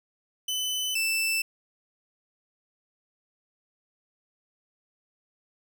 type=tone pair in turn; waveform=sawtooth; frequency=3017 / 2654 Hz; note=F#7 / E7; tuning=+33 / +11 cents; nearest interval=major second; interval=222 cents; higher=first; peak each=-24 / -21 dBFS; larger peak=second; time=0.48-0.95 / 0.95-1.42 s; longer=neither; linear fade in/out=5 ms; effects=none